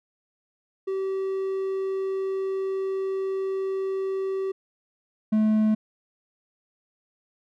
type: tone pair in turn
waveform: triangle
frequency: 384.7 / 215.9 Hz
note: G4 / A3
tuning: -33 / -33 cents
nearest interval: minor seventh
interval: 1000 cents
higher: first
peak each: -23 / -16 dBFS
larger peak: second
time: 0.87-4.52 / 5.32-5.75 s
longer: first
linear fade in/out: 10 ms
effects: none